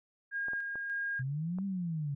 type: tone with tremolo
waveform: sine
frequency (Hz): 1623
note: G#6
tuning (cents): -40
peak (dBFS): -32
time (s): 0.31-1.23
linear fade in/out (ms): 50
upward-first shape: square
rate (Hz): 1.7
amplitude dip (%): 30
type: clicks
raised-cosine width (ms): 1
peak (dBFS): -33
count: 4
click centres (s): 0.484 / 0.534 / 0.756 / 1.586
type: exponential two-way sweep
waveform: sine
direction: up then down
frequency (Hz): 125.1 to 199.7 to 138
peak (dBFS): -32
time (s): 1.19-2.15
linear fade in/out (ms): 10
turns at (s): 1.65
effects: none